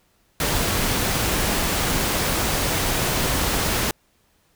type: noise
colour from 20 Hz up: pink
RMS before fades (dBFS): -22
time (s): 0.4-3.91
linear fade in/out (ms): 2
effects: pink hiss -63 dBFS RMS until 4.55 s